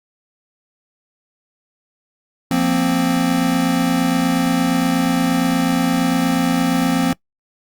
square chord, F suspended fourth, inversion none, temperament equal, 174.61 / 233.1 / 261.6 Hz, F3 / Bb3 / C4, 0 / 0 / 0 cents, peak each -21 / -22 / -18 dBFS, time 2.51-7.13 s, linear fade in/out 2 ms, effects noise-tail reverb RT60 0.1 s tail -23 dB re dry + Opus 48 kbps

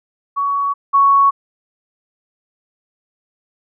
sine tone pair in turn, 1123 / 1112 Hz, C#6 / C#6, +22 / +5 cents, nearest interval unison, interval 17 cents, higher first, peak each -15 / -8 dBFS, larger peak second, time 0.36-0.74 / 0.93-1.31 s, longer neither, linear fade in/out 20 ms, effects none

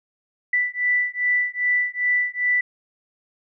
sine beating tone pair, 1975.5 / 1978 Hz, B6 / B6, 0 / +2 cents, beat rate 2.5 Hz, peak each -22 dBFS, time 0.53-2.61 s, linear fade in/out 5 ms, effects none

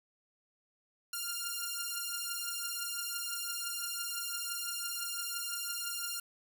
5% pulse beating tone pair, 1396.9 / 1402.8 Hz, F6 / F6, 0 / +7 cents, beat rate 5.9 Hz, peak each -27 dBFS, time 1.13-6.2 s, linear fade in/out 5 ms, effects none

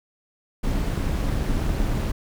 brown noise with amplitude modulation, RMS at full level -21 dBFS, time 0.63-2.12 s, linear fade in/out 10 ms, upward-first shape sine, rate 246 Hz, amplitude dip 55%, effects none

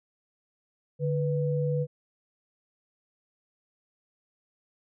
sine tone pair together, 146.83 / 492.5 Hz, D3 / B4, 0 / -5 cents, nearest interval octave + major sixth, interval 2095 cents, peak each -26 / -29 dBFS, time 0.99-1.87 s, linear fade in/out 50 ms, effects none

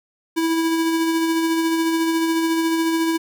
square tone with tremolo, 327.6 Hz, E4, 11 cents flat, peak -17 dBFS, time 0.36-3.18 s, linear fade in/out 20 ms, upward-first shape sine, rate 14 Hz, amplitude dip 30%, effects none

